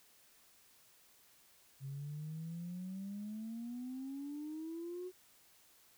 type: exponential sweep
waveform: sine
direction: up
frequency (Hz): 133.8 to 370.7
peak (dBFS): -40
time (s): 1.8-5.12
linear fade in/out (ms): 50
effects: tanh soft clip ceiling -37 dBFS + white hiss -66 dBFS RMS until 5.97 s